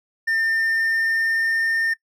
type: tone with pitch glide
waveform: triangle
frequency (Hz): 1803 to 1814.5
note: A6 to A#6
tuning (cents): +42 to -47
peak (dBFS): -17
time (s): 0.27-1.94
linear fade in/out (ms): 10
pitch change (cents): +11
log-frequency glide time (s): 0.38-1.74
effects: noise-tail reverb RT60 0.1 s tail -21 dB re dry